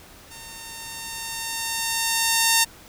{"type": "tone with level ramp", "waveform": "5% pulse", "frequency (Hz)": 912, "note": "A#5", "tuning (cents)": -38, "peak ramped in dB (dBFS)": [-28, -3], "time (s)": [0.3, 2.65], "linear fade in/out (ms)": 20, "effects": ["pink hiss -47 dBFS RMS until 2.88 s"]}